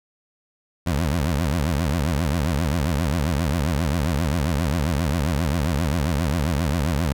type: tone with vibrato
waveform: 20% pulse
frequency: 77.78 Hz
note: D#2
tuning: in tune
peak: -15 dBFS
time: 0.86-7.13 s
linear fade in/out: 10 ms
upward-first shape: triangle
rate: 7.5 Hz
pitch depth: 290 cents each way
effects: none